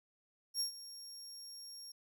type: tone with ADSR envelope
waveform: 30% pulse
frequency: 5560 Hz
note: F8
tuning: 9 cents flat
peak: -28 dBFS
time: 0.54-1.92 s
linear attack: 62 ms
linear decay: 110 ms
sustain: -16 dB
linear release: 6 ms
effects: none